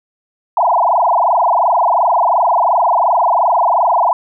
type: tone with frequency modulation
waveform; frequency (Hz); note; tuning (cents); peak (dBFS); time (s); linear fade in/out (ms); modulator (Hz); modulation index
sine; 837; G#5; +13; -9; 0.57-4.13; 2; 22.8; 7.7
effects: none